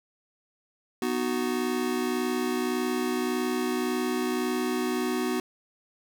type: chord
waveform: square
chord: B major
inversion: none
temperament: just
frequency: 246.9 / 308.7 / 370.4 Hz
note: B3 / D#4 / F#4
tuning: 0 / -14 / +2 cents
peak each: -30 / -34 / -30 dBFS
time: 1.02-5.4 s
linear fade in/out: 2 ms
effects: none